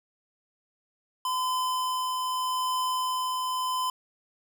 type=tone with tremolo; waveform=square; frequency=1019 Hz; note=C6; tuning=46 cents flat; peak=-26 dBFS; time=1.25-3.9 s; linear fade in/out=2 ms; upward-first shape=triangle; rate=0.81 Hz; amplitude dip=25%; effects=none